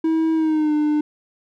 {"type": "tone with pitch glide", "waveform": "triangle", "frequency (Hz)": [321.8, 300.3], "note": ["E4", "D4"], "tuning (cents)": [-42, 39], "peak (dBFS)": -14, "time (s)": [0.04, 1.01], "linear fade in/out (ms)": 5, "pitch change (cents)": -119, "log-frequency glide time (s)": [0.34, 0.74], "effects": []}